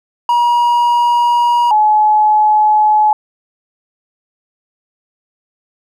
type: tone pair in turn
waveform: triangle / sine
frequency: 956 / 851.7 Hz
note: A#5 / G#5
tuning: +43 / +43 cents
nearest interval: major second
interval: 200 cents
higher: first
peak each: -7 dBFS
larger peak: neither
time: 0.29-1.71 / 1.71-3.13 s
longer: neither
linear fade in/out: 2 ms
effects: none